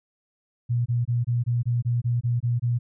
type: tone bursts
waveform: sine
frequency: 120 Hz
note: B2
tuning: 49 cents flat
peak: -20 dBFS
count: 11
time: 0.69-2.79 s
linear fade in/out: 20 ms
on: 170 ms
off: 23 ms
effects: none